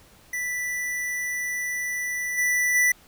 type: tone with level steps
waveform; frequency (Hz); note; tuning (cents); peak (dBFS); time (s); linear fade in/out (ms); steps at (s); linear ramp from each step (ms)
square; 1975.5; B6; 0; -27 / -21 / -18; 0.33-2.92; 5; 2.37 / 2.74; 20
effects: pink hiss -54 dBFS RMS until 3.07 s